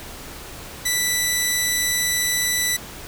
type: tone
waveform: 10% pulse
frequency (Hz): 1975.5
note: B6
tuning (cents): 0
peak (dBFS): -10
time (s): 0.85-2.77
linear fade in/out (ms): 10
effects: pink hiss -37 dBFS RMS until 3.07 s